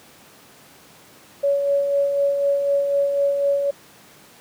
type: tone with tremolo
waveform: sine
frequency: 563 Hz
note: C#5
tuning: 27 cents sharp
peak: -15 dBFS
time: 1.43-3.71 s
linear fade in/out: 10 ms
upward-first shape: sine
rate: 4 Hz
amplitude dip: 40%
effects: pink hiss -48 dBFS RMS until 4.4 s + high-pass 150 Hz 12 dB/octave